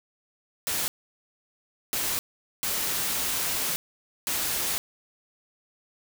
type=noise bursts at uneven times; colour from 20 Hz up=white; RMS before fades=-28 dBFS; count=4; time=0.67-0.88 / 1.93-2.19 / 2.63-3.76 / 4.27-4.78 s; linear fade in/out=0 ms; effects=none